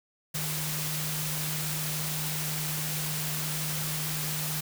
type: tone in noise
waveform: sine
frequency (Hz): 153.3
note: D#3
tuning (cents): -25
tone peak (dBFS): -34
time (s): 0.34-4.61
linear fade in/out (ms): 10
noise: white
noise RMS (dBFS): -33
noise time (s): 0.34-4.61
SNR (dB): -4
effects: none